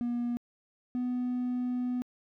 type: tone pair in turn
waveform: triangle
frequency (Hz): 240 / 248.3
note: B3 / B3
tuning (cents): -49 / +9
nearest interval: minor second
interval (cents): 58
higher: second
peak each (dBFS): -26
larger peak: neither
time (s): 0.01-0.37 / 0.95-2.02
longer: second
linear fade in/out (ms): 0
effects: tanh soft clip ceiling -23 dBFS

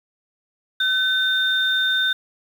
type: tone pair together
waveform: sine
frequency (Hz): 1523 / 3622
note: F#6 / A7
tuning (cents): +50 / +49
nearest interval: octave + minor third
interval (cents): 1499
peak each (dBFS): -20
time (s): 0.8-2.13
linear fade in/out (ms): 5
effects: 7-bit

